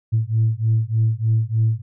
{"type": "beating tone pair", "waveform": "sine", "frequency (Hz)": [110, 113.3], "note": ["A2", "A#2"], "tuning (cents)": [0, -49], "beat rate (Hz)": 3.3, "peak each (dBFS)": [-18, -18], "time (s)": [0.12, 1.82], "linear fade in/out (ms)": 20, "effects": ["tanh soft clip ceiling -10 dBFS"]}